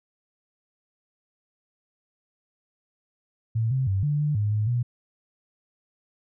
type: tone with pitch steps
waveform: sine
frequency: 112.9 / 131.8 / 96.8 / 147 / 148.8 / 104.4 / 106.4 / 121.1 Hz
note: A2 / C3 / G2 / D3 / D3 / G#2 / G#2 / B2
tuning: +45 / +13 / -21 / +2 / +23 / +10 / +42 / -34 cents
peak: -21 dBFS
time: 3.55-4.83 s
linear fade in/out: 10 ms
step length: 160 ms
effects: none